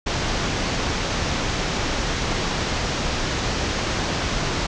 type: low-pass noise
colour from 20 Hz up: pink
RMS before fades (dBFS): -24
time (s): 0.06-4.67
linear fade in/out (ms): 10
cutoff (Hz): 6700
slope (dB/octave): 48
effects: none